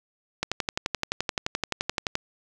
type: click train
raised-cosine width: 0.2 ms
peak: -8 dBFS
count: 21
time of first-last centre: 0.43-2.154 s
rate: 11.6 Hz
effects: none